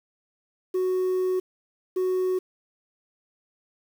sine tone bursts at uneven times, 370 Hz, F#4, in tune, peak -19 dBFS, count 2, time 0.74-1.4 / 1.96-2.39 s, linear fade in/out 10 ms, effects tanh soft clip ceiling -21 dBFS + 8-bit

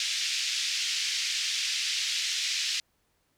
white band-pass noise, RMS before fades -30 dBFS, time 0-2.8 s, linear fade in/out 2 ms, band 2200 to 5800 Hz, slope 24 dB/octave, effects pink hiss -72 dBFS RMS until 3.37 s

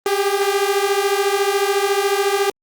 sawtooth beating tone pair, 392 / 406 Hz, G4 / G#4, 0 / -39 cents, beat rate 14 Hz, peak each -15 dBFS, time 0.06-2.5 s, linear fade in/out 2 ms, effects Opus 24 kbps

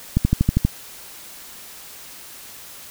click train, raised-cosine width 5 ms, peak -3 dBFS, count 7, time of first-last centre 0.17-0.65 s, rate 12.5 Hz, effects white hiss -40 dBFS RMS until 2.9 s

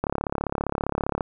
click train, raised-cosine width 1 ms, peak -10 dBFS, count 42, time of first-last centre 0.04-1.208 s, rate 35.1 Hz, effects none

